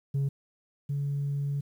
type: tone pair in turn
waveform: sine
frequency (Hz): 138.59 / 141.83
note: C#3 / C#3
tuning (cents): 0 / +40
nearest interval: unison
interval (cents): 40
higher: second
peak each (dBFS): -22 / -26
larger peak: first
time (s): 0.14-0.29 / 0.89-1.61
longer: second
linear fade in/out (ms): 10
effects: tanh soft clip ceiling -24 dBFS + 10-bit